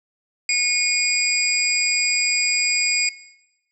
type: tone cluster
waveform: sine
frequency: 2181 / 2440 / 4863 / 7600 Hz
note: C#7 / D#7 / D#8 / A#8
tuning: -29 / -34 / -40 / +33 cents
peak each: -23 dBFS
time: 0.49-3.09 s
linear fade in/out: 2 ms
effects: noise-tail reverb RT60 1.0 s tail -19 dB re dry